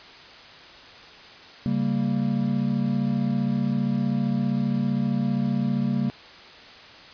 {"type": "chord", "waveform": "triangle", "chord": "G diminished", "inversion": "second", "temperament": "equal with one note detuned", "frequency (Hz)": [138.59, 196, 231.3], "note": ["Db3", "G3", "Bb3"], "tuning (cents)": [0, 0, -13], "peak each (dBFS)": [-25, -24, -23], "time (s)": [1.66, 6.1], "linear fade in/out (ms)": 0, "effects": ["white hiss -45 dBFS RMS until 7.13 s", "resampled to 11025 Hz"]}